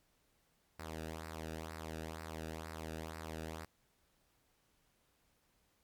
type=tone with flanger; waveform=sawtooth; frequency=80 Hz; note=D#2; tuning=49 cents sharp; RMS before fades=-45 dBFS; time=0.79-3.65 s; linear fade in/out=5 ms; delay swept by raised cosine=0.3 to 0.96 ms; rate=2.1 Hz; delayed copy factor=-0.65; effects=pink hiss -75 dBFS RMS until 5.83 s + MP3 96 kbps